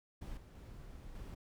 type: noise with level steps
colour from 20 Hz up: brown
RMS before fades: -45 / -54 / -51 / -47 dBFS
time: 0.21-1.35 s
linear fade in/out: 10 ms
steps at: 0.37 / 0.55 / 1.15 s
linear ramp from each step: 2 ms
effects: none